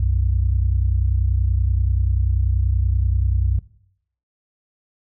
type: tone pair together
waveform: sine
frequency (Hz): 62.61 / 93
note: B1 / F#2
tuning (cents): +24 / +9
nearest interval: perfect fifth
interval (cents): 685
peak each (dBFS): -17 / -19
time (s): 0-3.59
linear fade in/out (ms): 5
effects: noise-tail reverb RT60 0.7 s tail -19 dB re dry + tanh soft clip ceiling -8 dBFS